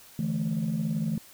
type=chord; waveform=sine; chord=D suspended second; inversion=none; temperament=equal with one note detuned; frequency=146.83 / 164.81 / 217.6 Hz; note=D3 / E3 / A3; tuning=0 / 0 / -19 cents; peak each=-32 / -28 / -28 dBFS; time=0.19-1.18 s; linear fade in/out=2 ms; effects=tanh soft clip ceiling -21 dBFS + white hiss -52 dBFS RMS until 1.33 s